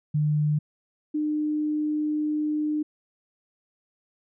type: tone pair in turn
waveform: sine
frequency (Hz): 150.2 / 302.5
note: D3 / D#4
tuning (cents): +39 / -49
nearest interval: octave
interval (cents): 1212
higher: second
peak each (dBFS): -20 / -23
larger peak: first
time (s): 0.14-0.59 / 1.14-2.83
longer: second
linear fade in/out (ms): 10
effects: none